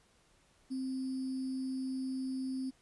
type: tone with sample-and-hold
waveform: sine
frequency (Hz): 261.8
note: C4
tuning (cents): +1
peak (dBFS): -34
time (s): 0.7-2.71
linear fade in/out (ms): 20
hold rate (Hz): 4900
effects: pink hiss -68 dBFS RMS until 2.81 s + resampled to 24000 Hz